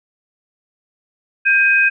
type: tone pair together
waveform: sine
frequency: 1594 / 2512 Hz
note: G6 / D#7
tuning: +28 / +16 cents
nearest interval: minor sixth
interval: 788 cents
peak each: -13 dBFS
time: 1.45-1.9 s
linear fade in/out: 20 ms
effects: none